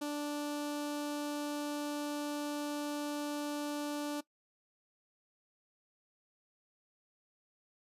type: tone with notch filter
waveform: sawtooth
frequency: 293.3 Hz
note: D4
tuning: 2 cents flat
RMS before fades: -37 dBFS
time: 0.01-4.21 s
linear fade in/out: 10 ms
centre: 2000 Hz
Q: 1.8
effects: noise-tail reverb RT60 0.1 s tail -19 dB re dry + resampled to 32000 Hz